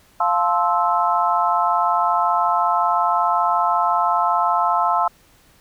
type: chord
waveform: sine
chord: F major seventh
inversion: none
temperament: just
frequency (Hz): 698.5 / 873.1 / 1047.7 / 1309.6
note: F5 / A5 / C6 / E6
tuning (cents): 0 / -14 / +2 / -12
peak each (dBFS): -21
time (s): 0.2-5.08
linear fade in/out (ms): 5
effects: pink hiss -54 dBFS RMS until 5.6 s